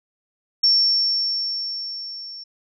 sine tone with level ramp, 5450 Hz, F8, 43 cents flat, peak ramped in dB -12 to -34 dBFS, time 0.63-2.44 s, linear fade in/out 10 ms, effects none

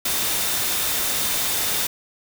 sine tone in noise, 3618 Hz, A7, 48 cents sharp, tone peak -34 dBFS, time 0.05-1.87 s, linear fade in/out 5 ms, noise white, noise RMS -23 dBFS, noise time 0.05-1.87 s, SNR -14 dB, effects none

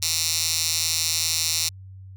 10% pulse tone with high-pass filter, 162.5 Hz, E3, 24 cents flat, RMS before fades -24 dBFS, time 0.02-1.69 s, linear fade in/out 5 ms, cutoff 4900 Hz, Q 1.9, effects added 95 Hz sine -39 dBFS peak until 2.16 s

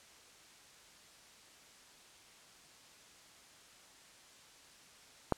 click, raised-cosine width 1 ms, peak -14 dBFS, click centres 5.323 s, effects white hiss -59 dBFS RMS until 5.37 s + low-pass 8000 Hz 12 dB/octave

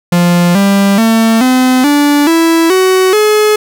45% pulse tone with pitch steps, 174.61 / 198.27 / 225.1 / 255.6 / 290.3 / 329.6 / 374.3 / 425 Hz, F3 / G3 / A3 / C4 / D4 / E4 / F#4 / G#4, 0 / +20 / +40 / -40 / -20 / 0 / +20 / +40 cents, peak -6 dBFS, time 0.12-3.56 s, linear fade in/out 5 ms, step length 430 ms, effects none

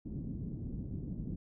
white low-pass noise, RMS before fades -40 dBFS, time 0.05-1.36 s, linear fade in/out 10 ms, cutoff 250 Hz, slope 24 dB/octave, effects none

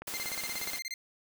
click train, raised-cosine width 0.5 ms, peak -26 dBFS, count 13, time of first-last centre 0.02-0.734 s, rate 16.8 Hz
white high-pass noise, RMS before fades -39 dBFS, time 0.07-0.79 s, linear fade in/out 5 ms, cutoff 130 Hz, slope 96 dB/octave
20% pulse tone bursts, 2093 Hz, C7, in tune, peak -30 dBFS, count 14, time 0.14-0.94 s, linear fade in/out 2 ms, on 33 ms, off 26 ms
effects none

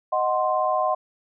sine chord, C diminished, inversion first, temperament equal, 622.3 / 740 / 1046.5 Hz, Eb5 / Gb5 / C6, 0 / 0 / 0 cents, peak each -24 dBFS, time 0.12-0.95 s, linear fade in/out 10 ms, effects none

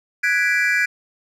triangle chord, G# half-diminished seventh, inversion third, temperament equal, 1480 / 1661.2 / 1975.5 / 2349 Hz, F#6 / G#6 / B6 / D7, 0 / 0 / 0 / 0 cents, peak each -22 / -18 / -21 / -20 dBFS, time 0.23-0.86 s, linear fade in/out 10 ms, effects none

